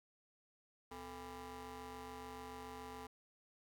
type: ring-modulated tone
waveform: 20% pulse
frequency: 185 Hz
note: F#3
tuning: in tune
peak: -40 dBFS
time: 0.91-3.07 s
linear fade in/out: 5 ms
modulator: 624 Hz
effects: none